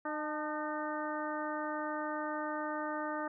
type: harmonic tone with a mistuned harmonic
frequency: 304.5 Hz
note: D#4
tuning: 37 cents flat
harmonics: 1 / 2 / 3 / 4 / 5 / 6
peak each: -40 / -40 / -41 / -41 / -44 / -47 dBFS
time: 0.05-3.28 s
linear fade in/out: 5 ms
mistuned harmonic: 3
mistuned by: -42 cents
effects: none

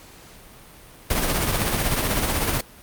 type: noise with tremolo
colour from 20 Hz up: pink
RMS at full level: -20 dBFS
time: 1.1-2.61 s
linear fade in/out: 5 ms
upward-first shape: triangle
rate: 16 Hz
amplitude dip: 50%
effects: pink hiss -46 dBFS RMS until 2.82 s + Opus 48 kbps

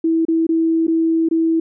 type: tone with dropouts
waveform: sine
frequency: 326.4 Hz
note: E4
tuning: 17 cents flat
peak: -13 dBFS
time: 0.04-1.6 s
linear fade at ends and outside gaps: 5 ms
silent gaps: 0.252-0.283 / 0.468-0.49 / 0.869-0.879 / 1.288-1.311 s
effects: none

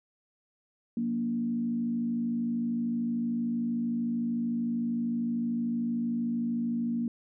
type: tone with frequency modulation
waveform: sine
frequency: 234.8 Hz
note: A#3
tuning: 13 cents sharp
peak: -27 dBFS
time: 0.97-7.08 s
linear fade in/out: 2 ms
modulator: 53.2 Hz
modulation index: 0.52
effects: none

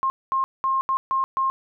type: tone bursts at uneven times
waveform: sine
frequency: 1066 Hz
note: C6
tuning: 32 cents sharp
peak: -19 dBFS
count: 6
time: 0.03-0.1 / 0.32-0.44 / 0.64-0.81 / 0.89-0.97 / 1.11-1.24 / 1.37-1.5 s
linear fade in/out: 0 ms
effects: none

